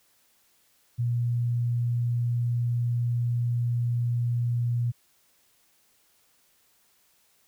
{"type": "tone", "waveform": "sine", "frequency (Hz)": 119.8, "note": "A#2", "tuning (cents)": 48, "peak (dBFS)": -23, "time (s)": [0.98, 4.92], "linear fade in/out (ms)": 20, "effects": ["white hiss -65 dBFS RMS until 7.47 s"]}